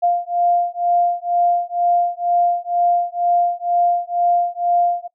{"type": "beating tone pair", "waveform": "sine", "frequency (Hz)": [698.5, 700.6], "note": ["F5", "F5"], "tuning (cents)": [0, 5], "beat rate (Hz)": 2.1, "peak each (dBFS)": -18, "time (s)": [0.02, 5.08], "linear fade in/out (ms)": 20, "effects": ["noise-tail reverb RT60 0.1 s tail -20 dB re dry"]}